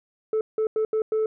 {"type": "tone bursts at uneven times", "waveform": "sine", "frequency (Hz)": 436.6, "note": "A4", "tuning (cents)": -13, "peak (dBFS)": -18, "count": 5, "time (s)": [[0.33, 0.41], [0.58, 0.67], [0.76, 0.85], [0.93, 1.02], [1.12, 1.26]], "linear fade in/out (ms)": 2, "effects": ["tanh soft clip ceiling -19 dBFS"]}